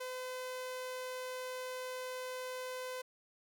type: tone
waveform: sawtooth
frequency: 509 Hz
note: C5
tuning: 48 cents flat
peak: -36 dBFS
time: 0-3.02 s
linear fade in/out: 10 ms
effects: none